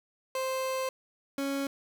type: tone pair in turn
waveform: 30% pulse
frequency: 523.3 / 276.5 Hz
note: C5 / C#4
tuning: 0 / -4 cents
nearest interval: major seventh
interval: 1104 cents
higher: first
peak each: -27 / -27 dBFS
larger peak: neither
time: 0.35-0.89 / 1.38-1.67 s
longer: first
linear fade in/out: 2 ms
effects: none